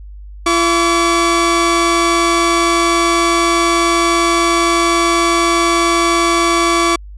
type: tone pair together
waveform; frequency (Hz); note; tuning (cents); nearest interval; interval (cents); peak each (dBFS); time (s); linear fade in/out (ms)
sawtooth; 339.5 / 1142; F4 / D6; -49 / -49; octave + major sixth; 2100; -10; 0.46-6.96; 5
effects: added 50 Hz sine -30 dBFS peak until 7.17 s + resampled to 22050 Hz